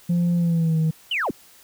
sine tone with pitch glide, 173.5 to 159.1 Hz, F3 to D#3, -11 to +39 cents, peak -15 dBFS, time 0.09-0.91 s, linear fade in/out 10 ms, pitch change -150 cents, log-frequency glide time 0.36-0.78 s
sine linear sweep, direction down, 3136 to 130.81 Hz, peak -20 dBFS, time 1.11-1.31 s, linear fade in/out 5 ms
effects tanh soft clip ceiling -16 dBFS + white hiss -51 dBFS RMS until 1.63 s

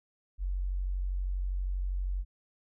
sine tone, 46.25 Hz, F#1, in tune, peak -29 dBFS, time 0.38-2.25 s, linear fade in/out 50 ms, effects none

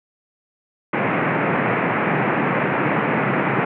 pink band-pass noise, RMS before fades -20 dBFS, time 0.93-3.65 s, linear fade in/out 5 ms, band 130 to 2400 Hz, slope 48 dB/octave, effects none

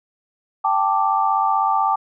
sine chord, G suspended second, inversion none, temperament equal, 784 / 880 / 1174.7 Hz, G5 / A5 / D6, 0 / 0 / 0 cents, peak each -20 dBFS, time 0.64-1.96 s, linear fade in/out 10 ms, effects none

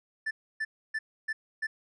triangle tone bursts, 1760 Hz, A6, in tune, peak -27 dBFS, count 5, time 0.26-1.67 s, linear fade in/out 10 ms, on 50 ms, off 290 ms, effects resampled to 22050 Hz

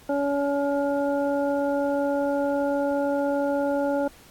harmonic tone, 282.9 Hz, C#4, 35 cents sharp, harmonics 1 / 2 / 3 / 5, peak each -26 / -24 / -31 / -37 dBFS, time 0.09-4.08 s, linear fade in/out 5 ms, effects pink hiss -52 dBFS RMS until 4.3 s + AAC 64 kbps

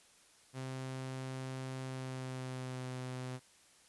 sawtooth tone with pitch glide, 131 to 127.71 Hz, C3 to C3, +2 to -42 cents, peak -36 dBFS, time 0.53-3.4 s, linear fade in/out 50 ms, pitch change -44 cents, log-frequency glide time 1.83-2.91 s, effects white hiss -64 dBFS RMS until 3.88 s + resampled to 24000 Hz

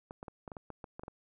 clicks, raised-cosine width 1 ms, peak -29 dBFS, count 11, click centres 0.109 / 0.229 / 0.282 / 0.478 / 0.518 / 0.568 / 0.703 / 0.842 / 0.995 / 1.035 / 1.081 s, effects none

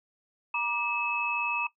sine tone cluster, 952 / 1186 / 2589 Hz, A#5 / D6 / E7, +36 / +17 / -32 cents, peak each -31 / -35 / -29 dBFS, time 0.54-1.67 s, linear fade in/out 5 ms, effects noise-tail reverb RT60 0.1 s tail -17 dB re dry

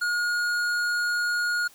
triangle tone with tanh clipping, 1435 Hz, F6, 47 cents sharp, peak -25 dBFS, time 0.01-1.68 s, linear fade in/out 10 ms, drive 17 dB, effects white hiss -54 dBFS RMS until 1.74 s

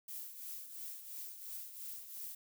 violet noise with tremolo, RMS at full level -44 dBFS, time 0.08-2.35 s, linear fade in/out 5 ms, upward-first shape triangle, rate 2.9 Hz, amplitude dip 65%, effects none

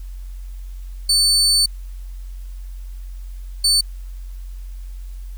30% pulse tone bursts at uneven times, 4500 Hz, C#8, 25 cents sharp, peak -10 dBFS, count 2, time 1.09-1.66 / 3.64-3.81 s, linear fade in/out 5 ms, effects added 45 Hz sine -29 dBFS peak until 5.37 s + white hiss -54 dBFS RMS until 5.37 s

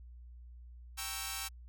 5% pulse chord, G diminished seventh, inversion none, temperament equal, 784 / 932.3 / 1108.7 / 1318.5 Hz, G5 / Bb5 / Db6 / Fb6, 0 / 0 / 0 / 0 cents, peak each -31 / -34 / -33 / -30 dBFS, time 0.97-1.49 s, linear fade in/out 20 ms, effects added 60 Hz sine -49 dBFS peak until 1.68 s

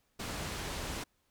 pink low-pass noise, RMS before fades -39 dBFS, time 0.19-1.04 s, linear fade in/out 10 ms, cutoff 9000 Hz, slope 12 dB/octave, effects pink hiss -75 dBFS RMS until 1.3 s

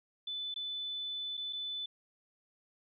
sine tone with dropouts, 3500 Hz, A7, 10 cents flat, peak -36 dBFS, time 0.27-1.86 s, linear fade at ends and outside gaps 5 ms, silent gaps 0.542-0.56 / 1.371-1.375 / 1.527-1.53 s, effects none

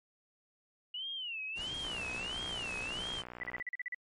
sine tone with vibrato, 2867 Hz, F7, 45 cents sharp, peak -37 dBFS, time 0.94-3.22 s, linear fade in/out 5 ms, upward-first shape sine, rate 1.5 Hz, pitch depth 210 cents each way
pink noise, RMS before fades -46 dBFS, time 1.55-3.24 s, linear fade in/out 50 ms
click train, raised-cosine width 0.5 ms, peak -29 dBFS, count 107, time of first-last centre 1.85-3.599 s, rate 60.6 Hz
sine tone bursts, 1975.5 Hz, B6, in tune, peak -35 dBFS, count 9, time 3.41-3.946 s, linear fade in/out 2 ms, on 24 ms, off 40 ms
effects MP3 48 kbps

